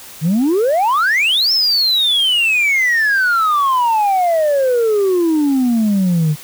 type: exponential two-way sweep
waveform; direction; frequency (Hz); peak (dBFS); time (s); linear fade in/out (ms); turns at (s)
sine; up then down; 146.83 to 5390 to 146.83; -9; 0.21-6.36; 50; 1.52
effects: tanh soft clip ceiling -10 dBFS + white hiss -36 dBFS RMS until 6.43 s